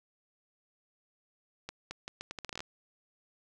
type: accelerating click train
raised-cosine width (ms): 0.2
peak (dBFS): -22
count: 13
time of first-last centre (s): 1.69-2.605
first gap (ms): 220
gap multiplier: 0.77
effects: none